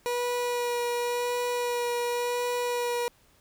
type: tone with vibrato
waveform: 30% pulse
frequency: 484.4 Hz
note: B4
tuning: 34 cents flat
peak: -24 dBFS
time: 0.06-3.08 s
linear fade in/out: 0 ms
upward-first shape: sine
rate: 0.92 Hz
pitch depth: 13 cents each way
effects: pink hiss -62 dBFS RMS until 3.4 s